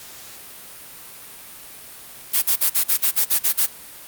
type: noise bursts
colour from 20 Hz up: blue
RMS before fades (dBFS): -17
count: 10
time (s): 2.33-3.667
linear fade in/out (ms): 20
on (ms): 95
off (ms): 43
effects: white hiss -40 dBFS RMS until 4.07 s + Opus 48 kbps